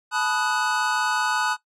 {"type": "chord", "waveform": "square", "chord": "B dominant seventh", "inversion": "third", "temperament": "equal with one note detuned", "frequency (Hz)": [862.4, 987.8, 1244.5, 1480], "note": ["A5", "B5", "D#6", "F#6"], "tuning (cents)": [-35, 0, 0, 0], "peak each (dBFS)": [-28, -30, -29, -25], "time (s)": [0.11, 1.57], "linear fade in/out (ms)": 50, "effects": ["noise-tail reverb RT60 0.1 s tail -17 dB re dry", "low-pass 8000 Hz 12 dB/octave"]}